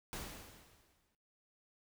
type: noise with exponential decay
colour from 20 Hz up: pink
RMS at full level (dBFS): -42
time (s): 0.13-1.15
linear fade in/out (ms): 0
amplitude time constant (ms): 220
effects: noise-tail reverb RT60 0.7 s tail -24 dB re dry